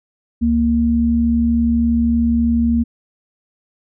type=tone pair together; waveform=sine; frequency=69.84 / 233.1 Hz; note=C#2 / A#3; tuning=+14 / 0 cents; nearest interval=octave + major sixth; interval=2086 cents; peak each=-20 / -13 dBFS; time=0.41-2.84 s; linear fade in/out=20 ms; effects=none